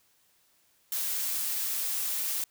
blue noise, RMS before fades -31 dBFS, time 0.92-2.44 s, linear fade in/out 2 ms, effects white hiss -67 dBFS RMS until 2.5 s

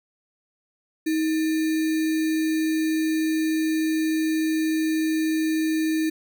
sine tone with sample-and-hold, 316.6 Hz, D#4, 30 cents sharp, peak -20 dBFS, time 1.06-6.1 s, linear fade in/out 10 ms, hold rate 2100 Hz, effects none

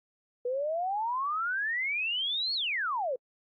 sine exponential two-way sweep, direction up then down, 480.1 to 4435 to 480.1 Hz, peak -28 dBFS, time 0.45-3.16 s, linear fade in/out 5 ms, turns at 2.54 s, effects AAC 32 kbps

